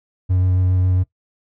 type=tone with vibrato; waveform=triangle; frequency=92 Hz; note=F#2; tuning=9 cents flat; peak=-12 dBFS; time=0.29-1.04 s; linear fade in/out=20 ms; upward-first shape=square; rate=7.3 Hz; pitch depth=10 cents each way; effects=noise-tail reverb RT60 0.1 s tail -17 dB re dry